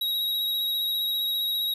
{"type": "tone with vibrato", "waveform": "square", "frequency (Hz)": 3829, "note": "A#7", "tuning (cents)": 46, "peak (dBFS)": -25, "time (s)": [0.01, 1.74], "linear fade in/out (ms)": 5, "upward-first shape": "sine", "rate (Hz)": 15, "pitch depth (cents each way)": 20, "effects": ["10-bit"]}